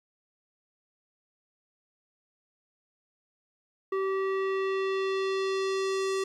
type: tone with low-pass filter sweep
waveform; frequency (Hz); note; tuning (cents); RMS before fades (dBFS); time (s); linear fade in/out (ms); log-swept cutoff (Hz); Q
square; 385.4; G4; -29; -29; 3.92-6.24; 5; 1500 to 7900; 1.2
effects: 11-bit